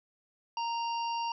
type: harmonic tone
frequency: 930 Hz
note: A#5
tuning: 4 cents flat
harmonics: 1 / 3 / 5 / 6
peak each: -31 / -41 / -45 / -47 dBFS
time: 0.57-1.32 s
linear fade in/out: 2 ms
effects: none